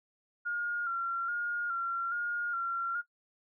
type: tone with vibrato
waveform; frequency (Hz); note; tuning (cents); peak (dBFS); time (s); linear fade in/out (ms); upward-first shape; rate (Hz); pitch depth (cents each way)
sine; 1396.9; F6; 0; -30; 0.45-3.02; 20; square; 1.2; 33
effects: noise-tail reverb RT60 0.1 s tail -19 dB re dry